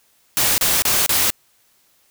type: noise bursts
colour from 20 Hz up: white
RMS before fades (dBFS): -17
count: 4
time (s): 0.37-1.303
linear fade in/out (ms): 0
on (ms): 210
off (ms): 31
effects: white hiss -59 dBFS RMS until 2.1 s